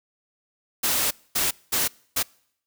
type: noise bursts at uneven times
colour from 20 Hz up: white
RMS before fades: -23 dBFS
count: 4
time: 0.83-1.11 / 1.35-1.51 / 1.72-1.88 / 2.16-2.23 s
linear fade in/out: 10 ms
effects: noise-tail reverb RT60 0.7 s tail -26 dB re dry